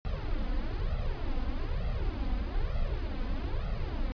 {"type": "noise with flanger", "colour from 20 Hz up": "brown", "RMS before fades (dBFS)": -31, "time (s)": [0.05, 4.12], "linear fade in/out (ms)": 0, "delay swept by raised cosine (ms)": [1.5, 4], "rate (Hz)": 1.1, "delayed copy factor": 0.9, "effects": ["resampled to 11025 Hz"]}